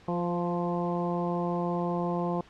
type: harmonic tone with a mistuned harmonic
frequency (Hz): 174.61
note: F3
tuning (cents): 0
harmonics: 1 / 2 / 3 / 4 / 5 / 6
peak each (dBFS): -30 / -33 / -35 / -36 / -37 / -38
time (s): 0.08-2.41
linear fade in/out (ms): 2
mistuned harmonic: 3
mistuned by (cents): -19
effects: pink hiss -55 dBFS RMS until 2.49 s + low-pass 4000 Hz 12 dB/octave